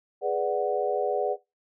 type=chord; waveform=sine; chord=G# half-diminished seventh; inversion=none; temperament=equal; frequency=415.3 / 493.9 / 587.3 / 740 Hz; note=G#4 / B4 / D5 / F#5; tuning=0 / 0 / 0 / 0 cents; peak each=-29 dBFS; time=0.21-1.37 s; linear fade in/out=50 ms; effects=noise-tail reverb RT60 0.2 s tail -18 dB re dry